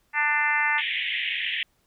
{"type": "harmonic tone", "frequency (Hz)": 296.5, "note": "D4", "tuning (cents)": 17, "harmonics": [3, 4, 5, 6, 7, 8, 9], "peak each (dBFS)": [-28, -33, -30, -25, -25, -34, -34], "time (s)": [0.13, 0.82], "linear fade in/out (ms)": 50}
{"type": "band-pass noise", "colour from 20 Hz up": "pink", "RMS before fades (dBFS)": -28, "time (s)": [0.78, 1.63], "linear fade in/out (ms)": 2, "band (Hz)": [1800, 3400], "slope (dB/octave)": 96}
{"effects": ["pink hiss -68 dBFS RMS until 1.86 s"]}